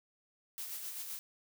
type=noise with tremolo; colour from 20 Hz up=blue; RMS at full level=-41 dBFS; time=0.58-1.19 s; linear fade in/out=0 ms; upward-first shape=sine; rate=7.8 Hz; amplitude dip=40%; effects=none